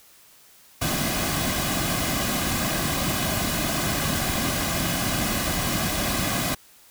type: noise with comb filter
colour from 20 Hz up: pink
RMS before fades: -25 dBFS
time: 0.81-6.55 s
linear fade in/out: 10 ms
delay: 2.2 ms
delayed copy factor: -0.6
effects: white hiss -53 dBFS RMS until 6.9 s